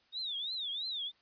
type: tone with vibrato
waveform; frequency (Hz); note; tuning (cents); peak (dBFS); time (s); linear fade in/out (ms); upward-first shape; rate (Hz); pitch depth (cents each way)
sine; 3663; A#7; -31; -35; 0.12-1.12; 50; triangle; 3; 230
effects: white hiss -69 dBFS RMS until 1.21 s + resampled to 11025 Hz